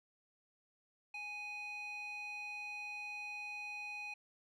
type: tone with band-pass filter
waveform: square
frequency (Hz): 830.6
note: G#5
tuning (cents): 0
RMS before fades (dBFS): -45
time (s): 1.14-4.14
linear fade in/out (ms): 5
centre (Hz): 2400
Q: 3.4
effects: none